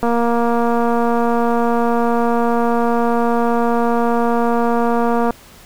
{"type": "click train", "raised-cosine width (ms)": 1, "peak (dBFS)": -5, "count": 1241, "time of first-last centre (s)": [0.03, 5.307], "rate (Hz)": 235, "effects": ["pink hiss -43 dBFS RMS until 5.65 s"]}